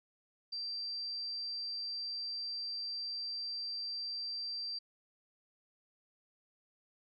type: tone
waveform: sine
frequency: 4699 Hz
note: D8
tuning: in tune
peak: -37 dBFS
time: 0.52-4.79 s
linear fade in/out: 10 ms
effects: none